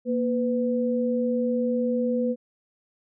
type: tone pair together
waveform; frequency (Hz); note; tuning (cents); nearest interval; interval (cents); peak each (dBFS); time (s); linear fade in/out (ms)
sine; 235.9 / 499.9; A#3 / B4; +21 / +21; octave + minor second; 1300; -24 / -25; 0.05-2.36; 50
effects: none